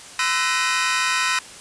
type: tone cluster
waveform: sawtooth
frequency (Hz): 1021 / 1321 / 1506 / 1875 / 2461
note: C6 / E6 / F#6 / A#6 / D#7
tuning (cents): -43 / +3 / +30 / +10 / -20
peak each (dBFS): -22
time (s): 0.19-1.39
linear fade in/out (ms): 2
effects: white hiss -40 dBFS RMS until 1.6 s + resampled to 22050 Hz